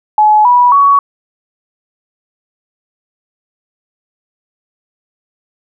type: tone with pitch steps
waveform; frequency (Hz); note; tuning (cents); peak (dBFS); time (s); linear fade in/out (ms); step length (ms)
sine; 851 / 977.5 / 1122.9; G#5 / B5 / C#6; +42 / -18 / +22; -4; 0.18-0.99; 2; 270
effects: none